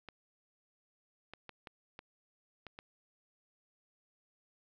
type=clicks; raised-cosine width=0.3 ms; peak=-30 dBFS; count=7; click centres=0.087 / 1.336 / 1.493 / 1.672 / 1.991 / 2.667 / 2.789 s; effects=low-pass 5000 Hz 12 dB/octave + 11-bit